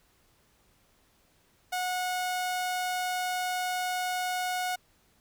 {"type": "tone", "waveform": "sawtooth", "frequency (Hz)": 730, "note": "F#5", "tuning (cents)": -24, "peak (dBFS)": -25, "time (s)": [1.72, 4.76], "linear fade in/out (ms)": 10, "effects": ["pink hiss -66 dBFS RMS until 5.2 s"]}